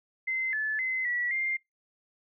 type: tone with pitch steps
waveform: sine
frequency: 2066 / 1733 / 2051 / 1942 / 2106 Hz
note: C7 / A6 / C7 / B6 / C7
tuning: -22 / -27 / -35 / -30 / +11 cents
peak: -27 dBFS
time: 0.27-1.57 s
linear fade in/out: 10 ms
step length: 260 ms
effects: noise-tail reverb RT60 0.2 s tail -26 dB re dry